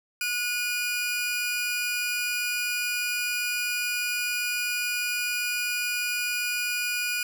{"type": "tone pair together", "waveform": "sawtooth", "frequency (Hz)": [1453, 2444], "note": ["F#6", "D#7"], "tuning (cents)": [-32, -32], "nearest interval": "major sixth", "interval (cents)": 900, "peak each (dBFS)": [-28, -24], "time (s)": [0.21, 7.23], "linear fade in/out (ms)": 2, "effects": []}